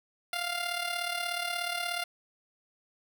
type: tone with amplitude modulation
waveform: 10% pulse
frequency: 699 Hz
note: F5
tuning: 1 cent sharp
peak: -20 dBFS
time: 0.33-2.04 s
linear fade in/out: 2 ms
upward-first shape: sine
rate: 36.7 Hz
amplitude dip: 60%
effects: none

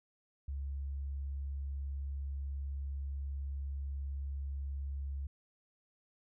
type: tone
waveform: sine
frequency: 69.3 Hz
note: C#2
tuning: in tune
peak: -36 dBFS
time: 0.48-5.27 s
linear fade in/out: 5 ms
effects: none

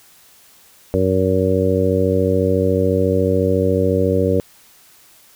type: harmonic tone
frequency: 94 Hz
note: F#2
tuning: 28 cents sharp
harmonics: 1 / 2 / 3 / 4 / 5 / 6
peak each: -20 / -22 / -22 / -23 / -18 / -22 dBFS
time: 0.94-4.4 s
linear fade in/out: 0 ms
effects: white hiss -49 dBFS RMS until 5.35 s

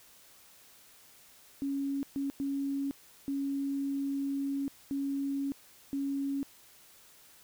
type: tone bursts at uneven times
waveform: sine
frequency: 277.2 Hz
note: C#4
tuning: in tune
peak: -30 dBFS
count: 6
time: 1.62-2.03 / 2.16-2.3 / 2.4-2.91 / 3.28-4.68 / 4.91-5.52 / 5.93-6.43 s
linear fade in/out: 0 ms
effects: white hiss -58 dBFS RMS until 7.43 s

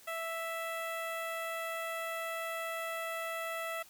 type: tone with notch filter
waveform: 15% pulse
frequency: 659.3 Hz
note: E5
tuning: in tune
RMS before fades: -38 dBFS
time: 0.07-3.83 s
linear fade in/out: 10 ms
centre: 5800 Hz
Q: 1.2
effects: white hiss -58 dBFS RMS until 3.89 s

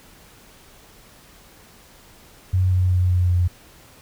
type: tone with pitch steps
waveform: sine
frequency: 92.5 / 91.54 / 90.6 / 89.66 / 88.73 Hz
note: F#2 / F#2 / F#2 / F2 / F2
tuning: 0 / -18 / -36 / +46 / +28 cents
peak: -15 dBFS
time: 2.53-3.48 s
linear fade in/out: 10 ms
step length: 190 ms
effects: pink hiss -49 dBFS RMS until 4.01 s

